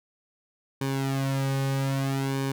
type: tone with flanger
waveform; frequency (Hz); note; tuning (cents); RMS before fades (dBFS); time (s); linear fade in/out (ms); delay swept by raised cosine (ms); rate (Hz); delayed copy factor
sawtooth; 135.8; C#3; -35; -27; 0.81-2.52; 5; 1.5 to 3; 0.62; -0.8
effects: none